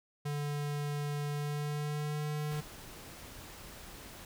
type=tone with pitch glide; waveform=square; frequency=146 to 150.02 Hz; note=D3 to D3; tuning=-10 to +37 cents; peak=-34 dBFS; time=0.25-2.61 s; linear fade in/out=10 ms; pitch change=+47 cents; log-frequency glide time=1.3-2.28 s
type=noise; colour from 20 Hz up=pink; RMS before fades=-49 dBFS; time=2.51-4.25 s; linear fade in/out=2 ms
effects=none